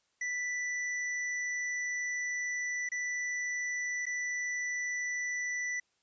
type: tone with dropouts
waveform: square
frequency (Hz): 1975.5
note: B6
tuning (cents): 0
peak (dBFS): -33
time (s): 0.21-5.8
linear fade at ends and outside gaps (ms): 5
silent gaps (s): 2.89-2.917 / 4.056-4.065
effects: white hiss -75 dBFS RMS until 6.02 s + resampled to 16000 Hz